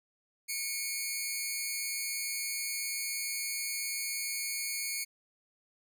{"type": "tone pair together", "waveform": "10% pulse", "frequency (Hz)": [2197, 2390], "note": ["C#7", "D7"], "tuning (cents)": [-16, 30], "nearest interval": "minor second", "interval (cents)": 146, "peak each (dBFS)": [-25, -31], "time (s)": [0.48, 5.05], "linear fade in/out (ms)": 20, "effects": []}